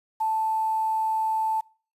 sine tone with quantisation, 880 Hz, A5, in tune, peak -22 dBFS, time 0.2-1.61 s, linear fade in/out 10 ms, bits 8, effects noise-tail reverb RT60 0.4 s tail -24 dB re dry + resampled to 32000 Hz

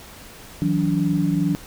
sine tone cluster, 160.6 / 183 / 288.6 Hz, E3 / F#3 / D4, -45 / -19 / -30 cents, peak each -22 dBFS, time 0.62-1.55 s, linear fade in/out 0 ms, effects pink hiss -42 dBFS RMS until 1.66 s

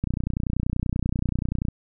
click train, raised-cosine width 5 ms, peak -12 dBFS, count 51, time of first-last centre 0.04-1.685 s, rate 30.4 Hz, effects none

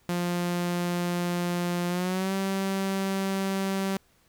sawtooth tone with pitch glide, 175.4 to 193.5 Hz, F3 to G3, +8 to -22 cents, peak -22 dBFS, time 0.09-3.97 s, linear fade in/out 0 ms, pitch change +170 cents, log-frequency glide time 1.88-2.33 s, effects pink hiss -64 dBFS RMS until 4.28 s

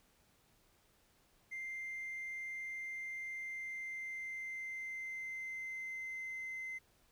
triangle tone with pitch glide, 2093 to 2065 Hz, C7 to C7, 0 to -23 cents, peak -38 dBFS, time 1.51-6.79 s, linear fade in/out 20 ms, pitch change -23 cents, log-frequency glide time 3.19-6.62 s, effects tanh soft clip ceiling -37 dBFS + pink hiss -71 dBFS RMS until 7.11 s

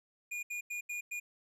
square tone bursts at uneven times, 2435 Hz, D#7, 38 cents flat, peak -37 dBFS, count 5, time 0.31-0.43 / 0.5-0.61 / 0.7-0.81 / 0.89-1.01 / 1.11-1.2 s, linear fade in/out 10 ms, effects low-pass 12000 Hz 12 dB/octave

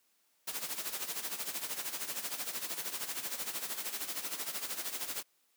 white noise with tremolo, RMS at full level -36 dBFS, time 0.47-5.23 s, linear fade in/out 10 ms, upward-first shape sine, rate 13 Hz, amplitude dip 70%, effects white hiss -73 dBFS RMS until 5.56 s + high-pass 200 Hz 12 dB/octave

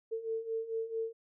sine beating tone pair, 447.1 / 451.6 Hz, A4 / A4, +28 / +45 cents, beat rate 4.5 Hz, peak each -39 / -35 dBFS, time 0.11-1.13 s, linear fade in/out 20 ms, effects none

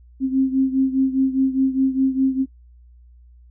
sine beating tone pair, 264.2 / 269.1 Hz, C4 / C4, +17 / +49 cents, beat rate 4.9 Hz, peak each -17 / -21 dBFS, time 0.2-2.46 s, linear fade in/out 50 ms, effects noise-tail reverb RT60 0.1 s tail -17 dB re dry + added 60 Hz sine -45 dBFS peak until 3.5 s

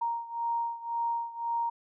sine beating tone pair, 932.3 / 934.2 Hz, A#5 / A#5, 0 / +3 cents, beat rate 1.9 Hz, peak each -31 / -34 dBFS, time 0.01-1.7 s, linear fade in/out 10 ms, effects none

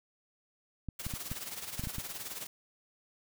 clicks, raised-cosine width 5 ms, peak -25 dBFS, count 8, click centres 0.887 / 1.066 / 1.138 / 1.316 / 1.795 / 1.838 / 1.872 / 1.984 s
white noise with tremolo, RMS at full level -39 dBFS, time 0.99-2.47 s, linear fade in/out 5 ms, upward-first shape sine, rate 19 Hz, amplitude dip 65%
effects none

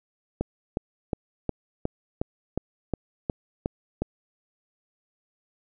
click train, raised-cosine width 2 ms, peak -12 dBFS, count 11, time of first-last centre 0.41-4.02 s, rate 2.77 Hz, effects none

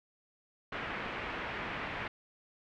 white low-pass noise, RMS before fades -39 dBFS, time 0.72-2.08 s, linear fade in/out 5 ms, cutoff 2400 Hz, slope 24 dB/octave, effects none

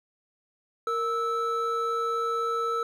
triangle tone pair together, 463.9 / 1312 Hz, A#4 / E6, -8 / -9 cents, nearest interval octave + tritone, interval 1799 cents, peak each -28 / -25 dBFS, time 0.87-2.83 s, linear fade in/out 2 ms, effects none

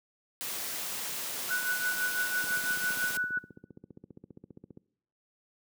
white noise, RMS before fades -36 dBFS, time 0.41-3.17 s, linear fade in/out 0 ms
sawtooth tone with exponential decay, 1364 Hz, F6, 41 cents flat, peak -31 dBFS, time 1.49-1.56 s, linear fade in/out 1 ms, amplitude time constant 15 ms
sine tone with tremolo, 1480 Hz, F#6, in tune, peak -26 dBFS, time 1.5-3.39 s, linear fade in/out 10 ms, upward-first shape triangle, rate 6 Hz, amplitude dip 75%
click train, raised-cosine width 3 ms, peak -32 dBFS, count 36, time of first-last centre 2.44-4.773 s, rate 15 Hz
effects noise-tail reverb RT60 0.7 s tail -22 dB re dry + high-pass 150 Hz 12 dB/octave

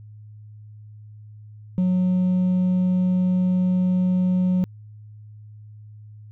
triangle tone with hard clipping, 182.9 Hz, F#3, 20 cents flat, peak -16 dBFS, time 1.78-4.64 s, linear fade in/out 0 ms, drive 1 dB, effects added 106 Hz sine -40 dBFS peak until 6.31 s

